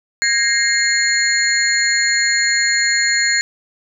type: tone cluster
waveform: sine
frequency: 1645 / 1868 / 2116 / 4267 / 6950 Hz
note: G#6 / A#6 / C7 / C8 / A8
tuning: -17 / +3 / +19 / +33 / -22 cents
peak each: -20 dBFS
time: 0.22-3.41 s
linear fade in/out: 0 ms
effects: none